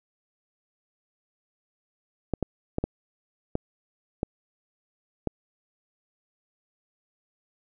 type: clicks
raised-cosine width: 2 ms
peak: -12 dBFS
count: 7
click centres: 2.337 / 2.427 / 2.784 / 2.84 / 3.554 / 4.231 / 5.273 s
effects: none